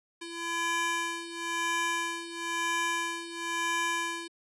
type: ring-modulated tone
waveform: 15% pulse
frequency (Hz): 675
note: E5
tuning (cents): +41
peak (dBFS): -20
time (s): 0.21-4.28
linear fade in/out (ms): 10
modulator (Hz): 337
effects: high-pass 400 Hz 12 dB/octave + resampled to 24000 Hz